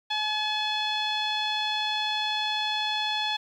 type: tone with low-pass filter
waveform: sawtooth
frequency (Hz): 854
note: G#5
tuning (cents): +48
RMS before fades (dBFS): -28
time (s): 0.1-3.37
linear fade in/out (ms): 10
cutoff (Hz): 3700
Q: 7.5
effects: 10-bit